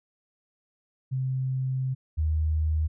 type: tone pair in turn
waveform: sine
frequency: 130.81 / 78.07 Hz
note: C3 / D#2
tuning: 0 / +6 cents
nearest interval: major sixth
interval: 894 cents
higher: first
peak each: -25 / -22 dBFS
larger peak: second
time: 1.11-1.95 / 2.17-2.88 s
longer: first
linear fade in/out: 20 ms
effects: none